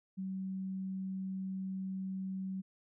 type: tone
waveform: sine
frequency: 190 Hz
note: F#3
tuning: 46 cents sharp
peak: -36 dBFS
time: 0.17-2.62 s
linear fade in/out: 20 ms
effects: none